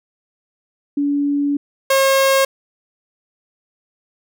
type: tone pair in turn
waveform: sine / sawtooth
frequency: 286 / 539.9 Hz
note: D4 / C#5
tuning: -46 / -46 cents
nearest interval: major seventh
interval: 1100 cents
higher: second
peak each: -15 / -8 dBFS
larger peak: second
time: 0.97-1.57 / 1.9-2.45 s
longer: first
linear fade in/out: 5 ms
effects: none